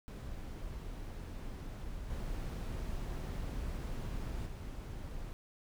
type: noise with level steps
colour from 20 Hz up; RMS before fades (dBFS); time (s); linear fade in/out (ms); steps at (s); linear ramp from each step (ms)
brown; -43 / -39 / -43; 0.08-5.33; 0; 2.1 / 4.46; 5
effects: none